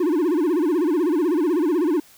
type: tone with vibrato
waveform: triangle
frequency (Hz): 327.5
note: E4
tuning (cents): -11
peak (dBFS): -15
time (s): 0-2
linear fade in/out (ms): 5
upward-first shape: sine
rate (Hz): 16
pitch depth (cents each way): 210
effects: white hiss -51 dBFS RMS until 2.17 s